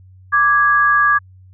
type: tone pair together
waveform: sine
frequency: 1171.7 / 1657 Hz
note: D6 / G#6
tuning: -4 / -4 cents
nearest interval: tritone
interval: 600 cents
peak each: -13 dBFS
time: 0.32-1.19 s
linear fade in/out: 20 ms
effects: added 93 Hz sine -41 dBFS peak until 1.53 s